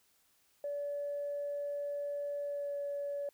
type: tone with pitch glide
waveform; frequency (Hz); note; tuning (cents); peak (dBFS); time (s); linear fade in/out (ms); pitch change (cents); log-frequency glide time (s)
sine; 575 to 570; D5 to C#5; -37 to +48; -34; 0.64-3.29; 2; -15; 2.42-2.76
effects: tanh soft clip ceiling -30 dBFS + white hiss -71 dBFS RMS until 3.33 s